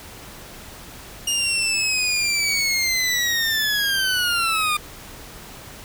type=linear sweep; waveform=20% pulse; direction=down; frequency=2849 to 1200 Hz; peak=-14 dBFS; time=1.27-4.77 s; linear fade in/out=5 ms; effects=pink hiss -40 dBFS RMS until 5.84 s